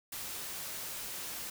white noise, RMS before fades -41 dBFS, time 0.12-1.5 s, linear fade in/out 5 ms, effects none

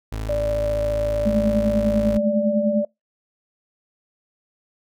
30% pulse tone, 53.9 Hz, A1, 35 cents flat, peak -23 dBFS, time 0.12-2.18 s, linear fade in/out 5 ms
sine tone with vibrato, 587.3 Hz, D5, in tune, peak -20 dBFS, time 0.29-2.85 s, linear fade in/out 5 ms, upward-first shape sine, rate 15 Hz, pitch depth 13 cents each way
sine tone with tremolo, 214.1 Hz, A3, 47 cents flat, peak -15 dBFS, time 1.25-2.84 s, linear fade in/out 20 ms, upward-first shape triangle, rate 10 Hz, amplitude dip 85%
effects noise-tail reverb RT60 0.2 s tail -26 dB re dry

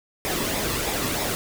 pink noise with flanger, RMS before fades -26 dBFS, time 0.25-1.35 s, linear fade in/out 0 ms, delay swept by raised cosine 0.67 to 1.35 ms, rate 3.1 Hz, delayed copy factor -0.5, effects none

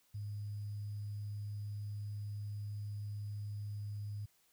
sine tone with sample-and-hold, 103.3 Hz, G#2, 9 cents flat, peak -39 dBFS, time 0.14-4.26 s, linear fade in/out 10 ms, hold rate 4900 Hz, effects white hiss -72 dBFS RMS until 4.52 s

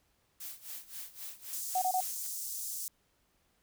blue noise with tremolo, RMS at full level -42 dBFS, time 0.4-2.27 s, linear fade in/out 5 ms, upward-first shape sine, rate 3.8 Hz, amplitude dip 85%
pink high-pass noise, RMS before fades -39 dBFS, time 1.53-2.88 s, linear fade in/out 0 ms, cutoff 6300 Hz, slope 24 dB/octave
sine tone bursts, 741 Hz, F#5, 2 cents sharp, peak -27 dBFS, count 3, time 1.75-2.006 s, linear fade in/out 5 ms, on 68 ms, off 26 ms
effects pink hiss -73 dBFS RMS until 3.62 s

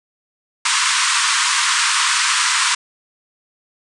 pink band-pass noise, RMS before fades -17 dBFS, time 0.65-2.75 s, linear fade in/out 5 ms, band 960 to 9500 Hz, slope 96 dB/octave, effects none

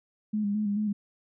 sine tone with vibrato, 207.7 Hz, G#3, in tune, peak -25 dBFS, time 0.33-0.93 s, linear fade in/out 10 ms, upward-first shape square, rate 4.6 Hz, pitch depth 40 cents each way, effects none

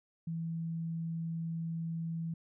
sine tone, 164.81 Hz, E3, in tune, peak -34 dBFS, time 0.27-2.34 s, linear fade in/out 5 ms, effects none

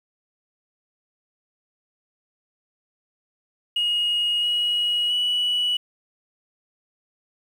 sine tone with pitch steps, 2878 / 2902 / 2944 Hz, F#7 / F#7 / F#7, -49 / -34 / -9 cents, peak -18 dBFS, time 3.76-5.77 s, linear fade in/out 5 ms, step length 670 ms, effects tanh soft clip ceiling -17 dBFS + 8-bit

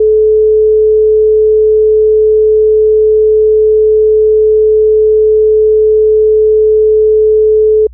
sine tone, 431.8 Hz, A4, 33 cents flat, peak -4 dBFS, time 0-7.87 s, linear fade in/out 5 ms, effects added 60 Hz sine -30 dBFS peak until 7.93 s

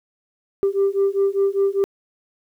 sine beating tone pair, 392 / 397 Hz, G4 / G4, 0 / +22 cents, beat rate 5 Hz, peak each -18 dBFS, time 0.63-1.84 s, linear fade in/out 0 ms, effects tanh soft clip ceiling -12 dBFS + 9-bit

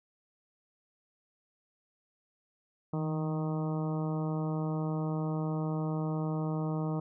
harmonic tone with a mistuned harmonic, 155.56 Hz, D#3, in tune, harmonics 1 / 2 / 3 / 4 / 5 / 6 / 7 / 8, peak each -31 / -37 / -41 / -43 / -45 / -47 / -48 / -49 dBFS, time 2.93-7 s, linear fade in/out 5 ms, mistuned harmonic 1, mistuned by +40 cents, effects none

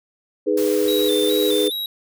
sine chord, G# minor, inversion second, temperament equal, 311.1 / 415.3 / 493.9 Hz, D#4 / G#4 / B4, 0 / 0 / 0 cents, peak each -22 / -19 / -21 dBFS, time 0.46-1.7 s, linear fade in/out 20 ms
white noise, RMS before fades -32 dBFS, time 0.57-1.68 s, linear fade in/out 5 ms
square tone with vibrato, 3707 Hz, A#7, 10 cents flat, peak -24 dBFS, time 0.88-1.86 s, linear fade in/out 2 ms, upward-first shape square, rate 2.4 Hz, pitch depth 64 cents each way
effects none

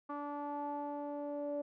sawtooth tone with low-pass filter sweep, 290 Hz, D4, 22 cents flat, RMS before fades -40 dBFS, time 0.09-1.62 s, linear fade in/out 10 ms, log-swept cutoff 1100 to 600 Hz, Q 5.3, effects none

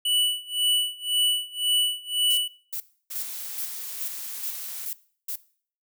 square tone with tremolo, 2960 Hz, F#7, in tune, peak -19 dBFS, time 0.05-2.48 s, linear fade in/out 5 ms, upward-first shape sine, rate 1.9 Hz, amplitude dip 95%
violet noise bursts, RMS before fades -31 dBFS, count 8, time 2.3-5.358 s, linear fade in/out 5 ms, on 76 ms, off 350 ms
blue noise, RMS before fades -35 dBFS, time 3.1-4.86 s, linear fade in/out 10 ms
effects noise-tail reverb RT60 0.5 s tail -19 dB re dry

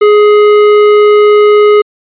sine tone with tanh clipping, 418.2 Hz, G#4, 12 cents sharp, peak -4 dBFS, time 0.01-1.82 s, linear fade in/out 10 ms, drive 14 dB, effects resampled to 8000 Hz

